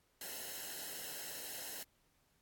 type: noise with comb filter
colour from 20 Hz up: white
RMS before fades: -45 dBFS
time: 0.21-1.83 s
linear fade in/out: 2 ms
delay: 0.85 ms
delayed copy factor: -0.7
effects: pink hiss -75 dBFS RMS until 2.41 s + AAC 64 kbps